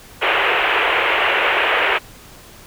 white band-pass noise, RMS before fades -17 dBFS, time 0.21-1.99 s, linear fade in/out 20 ms, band 360 to 2900 Hz, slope 48 dB/octave, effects pink hiss -42 dBFS RMS until 2.66 s

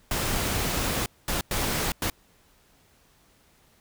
pink noise bursts at uneven times, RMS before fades -27 dBFS, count 4, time 0.11-1.06 / 1.28-1.41 / 1.51-1.92 / 2.02-2.1 s, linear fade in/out 2 ms, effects pink hiss -61 dBFS RMS until 3.8 s

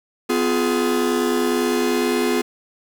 45% pulse chord, F diminished, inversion second, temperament just, 251.4 / 349.2 / 419.1 Hz, Cb4 / F4 / Ab4, +31 / 0 / +16 cents, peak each -22 dBFS, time 0.29-2.42 s, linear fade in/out 10 ms, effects 7-bit

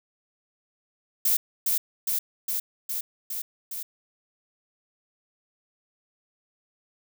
violet noise with echo, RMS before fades -22 dBFS, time 1.25-1.37 s, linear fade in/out 5 ms, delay 410 ms, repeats 6, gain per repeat -2 dB, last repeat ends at 3.83 s, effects none

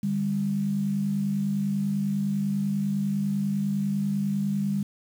sine tone pair together, 149.38 / 199.4 Hz, D3 / G3, +30 / +30 cents, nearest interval perfect fourth, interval 500 cents, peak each -31 / -24 dBFS, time 0.03-4.83 s, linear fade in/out 5 ms, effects 8-bit

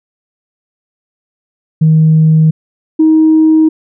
sine tone pair in turn, 157.8 / 315.6 Hz, D#3 / D#4, +25 / +25 cents, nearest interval octave, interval 1200 cents, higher second, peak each -3 dBFS, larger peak neither, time 1.81-2.51 / 2.99-3.69 s, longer neither, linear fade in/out 10 ms, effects tanh soft clip ceiling 0 dBFS

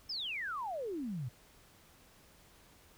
sine exponential sweep, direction down, 5420 to 114.3 Hz, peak -36 dBFS, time 0.09-1.29 s, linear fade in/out 10 ms, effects pink hiss -62 dBFS RMS until 2.97 s

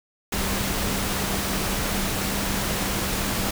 sine tone in noise, 196 Hz, G3, in tune, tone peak -32 dBFS, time 0.32-3.51 s, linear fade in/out 5 ms, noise pink, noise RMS -26 dBFS, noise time 0.32-3.51 s, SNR -9 dB, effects none

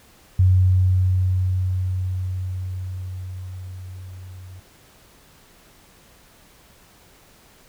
sine tone with level ramp, 92.5 Hz, F#2, in tune, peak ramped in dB -11 to -37 dBFS, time 0.39-4.6 s, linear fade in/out 5 ms, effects pink hiss -52 dBFS RMS until 7.68 s

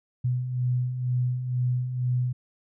sine beating tone pair, 123.2 / 125.3 Hz, B2 / B2, -4 / +25 cents, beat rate 2.1 Hz, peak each -32 / -24 dBFS, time 0.24-2.33 s, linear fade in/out 10 ms, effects none

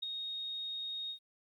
sine tone with ADSR envelope, 3729 Hz, A#7, in tune, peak -31 dBFS, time 0.02-1.19 s, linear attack 13 ms, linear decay 3 ms, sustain -6 dB, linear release 90 ms, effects tanh soft clip ceiling -27 dBFS + 12-bit

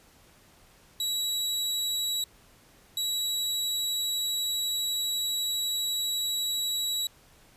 sawtooth tone bursts at uneven times, 3896 Hz, B7, 24 cents flat, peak -24 dBFS, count 2, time 1-2.24 / 2.97-7.07 s, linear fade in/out 2 ms, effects pink hiss -58 dBFS RMS until 7.56 s + resampled to 32000 Hz

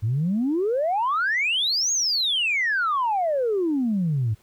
sine exponential two-way sweep, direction up then down, 101.8 to 6720 to 101.8 Hz, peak -19 dBFS, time 0.02-4.35 s, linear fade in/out 20 ms, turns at 1.92 s, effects tanh soft clip ceiling -16 dBFS + pink hiss -60 dBFS RMS until 4.42 s

